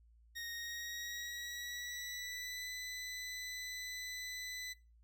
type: tone with pitch glide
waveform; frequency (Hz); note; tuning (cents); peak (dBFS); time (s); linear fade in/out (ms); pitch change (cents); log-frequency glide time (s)
20% pulse; 1864.7 to 1998.5; A#6 to B6; 0 to +20; -37; 0.35-4.74; 20; +120; 0.54-2.71
effects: noise-tail reverb RT60 0.3 s tail -21 dB re dry + added 57 Hz sine -62 dBFS peak until 5.03 s